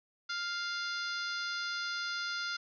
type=harmonic tone; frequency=699 Hz; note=F5; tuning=1 cent sharp; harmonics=2 / 3 / 4 / 5 / 6 / 7 / 8 / 9; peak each=-36 / -46 / -49 / -44 / -44 / -42 / -54 / -53 dBFS; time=0.29-2.57 s; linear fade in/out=10 ms; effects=none